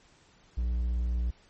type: tone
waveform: triangle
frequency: 59.8 Hz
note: A#1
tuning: 45 cents sharp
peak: -24 dBFS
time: 0.57-1.31 s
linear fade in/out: 10 ms
effects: pink hiss -61 dBFS RMS until 1.49 s + MP3 32 kbps